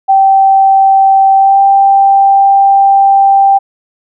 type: tone with pitch glide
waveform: sine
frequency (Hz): 777 to 787.4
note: G5 to G5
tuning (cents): -16 to +8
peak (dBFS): -3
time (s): 0.08-3.59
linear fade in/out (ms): 20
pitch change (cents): +24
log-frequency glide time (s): 1.36-1.6
effects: none